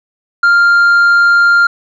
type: tone with tanh clipping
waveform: sine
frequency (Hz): 1396.9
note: F6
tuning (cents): 0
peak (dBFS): -6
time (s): 0.43-1.67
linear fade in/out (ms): 5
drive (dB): 3
effects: none